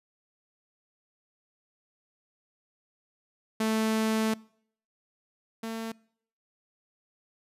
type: tone pair in turn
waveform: sawtooth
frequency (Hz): 220 / 225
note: A3 / A3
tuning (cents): 0 / +39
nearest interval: unison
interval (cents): 39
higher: second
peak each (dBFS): -21 / -29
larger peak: first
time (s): 3.6-4.34 / 5.63-5.92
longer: first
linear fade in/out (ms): 5
effects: noise-tail reverb RT60 0.6 s tail -24 dB re dry + resampled to 32000 Hz